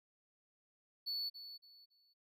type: tone with echo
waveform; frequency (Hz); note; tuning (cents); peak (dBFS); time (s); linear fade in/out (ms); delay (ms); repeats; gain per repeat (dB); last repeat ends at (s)
triangle; 4443; C#8; +3; -36; 1.06-1.3; 20; 280; 3; -11; 2.14
effects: none